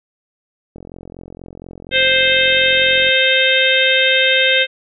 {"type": "click train", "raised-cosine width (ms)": 2, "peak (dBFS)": -21, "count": 104, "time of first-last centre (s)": [0.76, 3.09], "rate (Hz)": 44.2}
{"type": "harmonic tone", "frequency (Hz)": 524, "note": "C5", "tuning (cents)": 2, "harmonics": [1, 3, 4, 5, 6, 7], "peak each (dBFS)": [-18, -18, -18, -18, -18, -18], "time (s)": [1.91, 4.67], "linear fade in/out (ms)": 50}
{"effects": []}